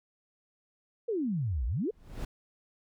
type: exponential two-way sweep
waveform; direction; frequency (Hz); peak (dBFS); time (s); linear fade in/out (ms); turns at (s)
sine; down then up; 493.9 to 53.4 to 488.7; -28; 1.08-1.91; 10; 1.66
type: noise with exponential growth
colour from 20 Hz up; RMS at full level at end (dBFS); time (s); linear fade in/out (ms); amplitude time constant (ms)
brown; -31; 1.88-2.25; 5; 80
effects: none